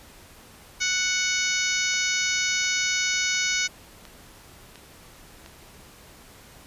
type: harmonic tone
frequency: 740 Hz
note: F#5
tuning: in tune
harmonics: 2 / 3 / 4 / 5 / 6 / 7 / 8 / 9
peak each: -30 / -27 / -33 / -32 / -34 / -32 / -30 / -32 dBFS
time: 0.8-3.68 s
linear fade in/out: 20 ms
type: click train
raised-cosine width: 0.2 ms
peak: -26 dBFS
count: 6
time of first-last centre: 1.94-5.461 s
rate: 1.42 Hz
effects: pink hiss -49 dBFS RMS until 6.66 s + resampled to 32000 Hz